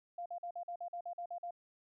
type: tone bursts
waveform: sine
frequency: 697 Hz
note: F5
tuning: 4 cents flat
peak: -39 dBFS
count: 11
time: 0.18-1.508 s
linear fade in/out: 5 ms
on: 78 ms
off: 47 ms
effects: none